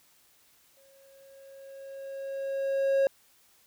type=tone with exponential growth; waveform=triangle; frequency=545 Hz; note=C#5; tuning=29 cents flat; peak=-18 dBFS; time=0.77-3.07 s; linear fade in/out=1 ms; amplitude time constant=500 ms; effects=white hiss -63 dBFS RMS until 3.66 s